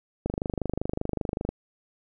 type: click train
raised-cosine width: 2 ms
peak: -14 dBFS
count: 32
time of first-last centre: 0.26-1.49 s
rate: 25.2 Hz
effects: none